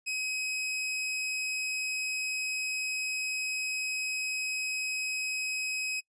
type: tone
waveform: sawtooth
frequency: 2538 Hz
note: D#7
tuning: 34 cents sharp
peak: -27 dBFS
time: 0.06-6.01 s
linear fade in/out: 20 ms
effects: noise-tail reverb RT60 0.1 s tail -24 dB re dry + resampled to 22050 Hz